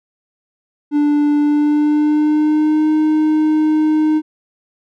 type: tone with pitch glide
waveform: triangle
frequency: 293.7 to 308.8 Hz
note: D4 to D#4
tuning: 0 to -13 cents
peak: -9 dBFS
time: 0.91-4.22 s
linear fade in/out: 50 ms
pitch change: +87 cents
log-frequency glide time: 1.39-2.9 s
effects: none